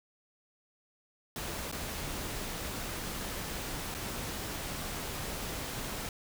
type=noise with dropouts; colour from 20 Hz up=pink; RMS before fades=-38 dBFS; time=1.36-6.09 s; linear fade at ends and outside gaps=1 ms; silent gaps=1.715-1.725 / 3.942-3.948 s; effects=none